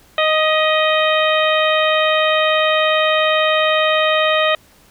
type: harmonic tone with a mistuned harmonic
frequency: 622.3 Hz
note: D#5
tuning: in tune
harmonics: 1 / 2 / 3 / 4 / 5 / 6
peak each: -16 / -19 / -21 / -22 / -23 / -24 dBFS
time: 0.18-4.55 s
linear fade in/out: 2 ms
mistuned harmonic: 3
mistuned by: +28 cents
effects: pink hiss -50 dBFS RMS until 4.9 s

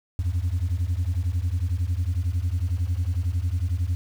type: beating tone pair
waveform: sine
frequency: 82.41 / 93.41 Hz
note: E2 / F#2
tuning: 0 / +17 cents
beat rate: 11 Hz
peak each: -23 dBFS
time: 0.19-3.95 s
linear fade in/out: 0 ms
effects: tanh soft clip ceiling -19 dBFS + 8-bit

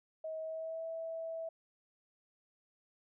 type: tone with pitch glide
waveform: sine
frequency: 636 to 653.9 Hz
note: D#5 to E5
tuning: +38 to -14 cents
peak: -38 dBFS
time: 0.24-1.49 s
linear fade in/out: 5 ms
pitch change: +48 cents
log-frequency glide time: 0.39-0.85 s
effects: none

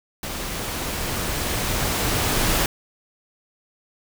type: noise with level ramp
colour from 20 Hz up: pink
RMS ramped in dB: -30 to -20 dBFS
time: 0.23-2.66 s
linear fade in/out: 2 ms
effects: none

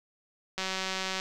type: click train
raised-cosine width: 0.2 ms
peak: -15 dBFS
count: 118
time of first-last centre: 0.58-1.199 s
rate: 189 Hz
effects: none

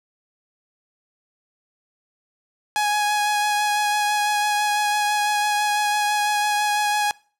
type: tone with vibrato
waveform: sawtooth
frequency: 834 Hz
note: G#5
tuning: 7 cents sharp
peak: -15 dBFS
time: 2.76-7.11 s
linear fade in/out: 0 ms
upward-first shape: sine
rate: 6 Hz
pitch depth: 14 cents each way
effects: noise-tail reverb RT60 0.4 s tail -23 dB re dry + low-pass 12000 Hz 12 dB/octave

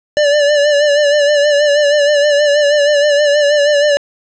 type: tone with vibrato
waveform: square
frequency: 584 Hz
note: D5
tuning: 10 cents flat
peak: -9 dBFS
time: 0.17-3.97 s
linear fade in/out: 0 ms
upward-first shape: sine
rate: 6.3 Hz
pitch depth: 46 cents each way
effects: resampled to 16000 Hz + 8-bit

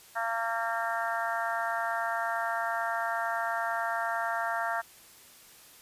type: harmonic tone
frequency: 228.9 Hz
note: A#3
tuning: 31 cents flat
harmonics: 3 / 4 / 5 / 6 / 7 / 8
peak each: -33 / -35 / -39 / -35 / -36 / -38 dBFS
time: 0.15-4.82 s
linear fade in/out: 20 ms
effects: white hiss -54 dBFS RMS until 5.81 s + resampled to 32000 Hz

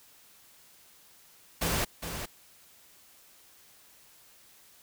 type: noise with echo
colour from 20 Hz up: pink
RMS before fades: -29 dBFS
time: 1.61-1.85 s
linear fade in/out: 10 ms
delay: 410 ms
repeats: 1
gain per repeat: -8 dB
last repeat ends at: 2.26 s
effects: white hiss -58 dBFS RMS until 4.82 s

